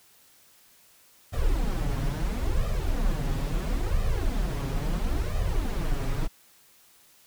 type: noise with flanger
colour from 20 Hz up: brown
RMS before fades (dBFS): -26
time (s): 1.32-6.28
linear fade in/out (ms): 20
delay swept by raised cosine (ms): 1.6 to 7.4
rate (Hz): 0.74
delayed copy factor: +0.8
effects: white hiss -58 dBFS RMS until 7.26 s